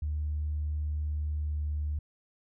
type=tone with pitch glide; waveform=sine; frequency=75.3 to 74.87 Hz; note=D2 to D2; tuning=+44 to +34 cents; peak=-28 dBFS; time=0.02-1.99 s; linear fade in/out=5 ms; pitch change=-10 cents; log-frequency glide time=1.22-1.46 s; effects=tanh soft clip ceiling -24 dBFS